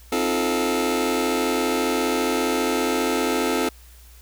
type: chord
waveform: sawtooth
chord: F dominant seventh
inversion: second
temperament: just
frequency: 261.9 / 314.3 / 349.2 / 436.5 Hz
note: C4 / Eb4 / F4 / A4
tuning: +2 / +18 / 0 / -14 cents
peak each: -21 / -25 / -22 / -21 dBFS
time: 0.12-3.69 s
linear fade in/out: 5 ms
effects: added 60 Hz sine -45 dBFS peak until 4.21 s + white hiss -52 dBFS RMS until 4.21 s